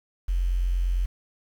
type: tone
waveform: sine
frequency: 44.43 Hz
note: F1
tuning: 31 cents sharp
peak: -21 dBFS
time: 0.28-1.06 s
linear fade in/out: 10 ms
effects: 8-bit